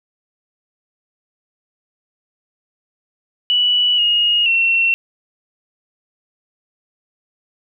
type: tone with pitch steps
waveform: sine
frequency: 2951 / 2868 / 2715 Hz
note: F#7 / F7 / F7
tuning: -5 / +45 / -50 cents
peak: -12 dBFS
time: 3.5-4.94 s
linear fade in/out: 0 ms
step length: 480 ms
effects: none